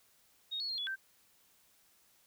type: tone with pitch steps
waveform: sine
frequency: 3733 / 4368 / 4208 / 3401 / 1561 Hz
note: A#7 / C#8 / C8 / G#7 / G6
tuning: +2 / -26 / +9 / +40 / -8 cents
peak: -35 dBFS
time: 0.51-0.96 s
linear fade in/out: 20 ms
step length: 90 ms
effects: white hiss -68 dBFS RMS until 2.26 s